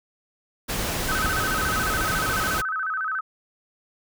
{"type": "noise", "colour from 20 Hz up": "pink", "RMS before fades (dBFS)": -27, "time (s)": [0.68, 2.62], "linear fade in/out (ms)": 20}
{"type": "tone with vibrato", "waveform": "sine", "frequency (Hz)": 1396.9, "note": "F6", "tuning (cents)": 0, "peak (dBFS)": -24, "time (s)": [1.08, 3.21], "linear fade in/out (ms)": 10, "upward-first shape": "square", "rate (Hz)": 14, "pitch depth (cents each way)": 160}
{"effects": []}